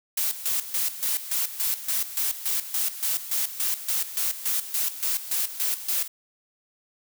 blue noise with tremolo, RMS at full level -25 dBFS, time 0.17-6.08 s, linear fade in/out 5 ms, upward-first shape square, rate 3.5 Hz, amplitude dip 75%, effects none

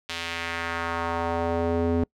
square tone with band-pass filter sweep, 84.1 Hz, E2, 35 cents sharp, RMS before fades -27 dBFS, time 0.09-2.04 s, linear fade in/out 5 ms, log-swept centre 3400 to 320 Hz, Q 1.4, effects noise-tail reverb RT60 0.1 s tail -26 dB re dry

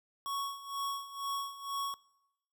square tone with tremolo, 1111 Hz, C#6, 4 cents sharp, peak -33 dBFS, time 0.26-1.94 s, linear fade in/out 0 ms, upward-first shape sine, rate 2.1 Hz, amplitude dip 80%, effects noise-tail reverb RT60 0.9 s tail -22 dB re dry

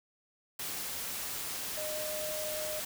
sine tone in noise, 614 Hz, D#5, 23 cents flat, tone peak -37 dBFS, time 1.77-2.8 s, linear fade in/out 5 ms, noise white, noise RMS -38 dBFS, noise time 0.59-2.85 s, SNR -2 dB, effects none

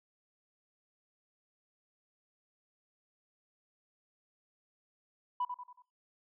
sine tone with echo, 987.8 Hz, B5, in tune, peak -29 dBFS, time 5.4-5.45 s, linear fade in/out 5 ms, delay 93 ms, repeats 4, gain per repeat -7 dB, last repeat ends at 5.822 s, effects noise-tail reverb RT60 0.4 s tail -23 dB re dry + tanh soft clip ceiling -26 dBFS

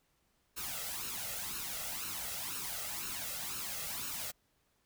white noise with flanger, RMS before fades -40 dBFS, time 0.56-4.32 s, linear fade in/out 20 ms, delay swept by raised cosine 0.73 to 1.54 ms, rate 2 Hz, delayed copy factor +0.65, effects pink hiss -75 dBFS RMS until 4.85 s

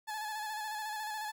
30% pulse tone with vibrato, 857 Hz, A5, 46 cents flat, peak -34 dBFS, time 0.07-1.32 s, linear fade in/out 20 ms, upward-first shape square, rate 14 Hz, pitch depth 30 cents each way, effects none

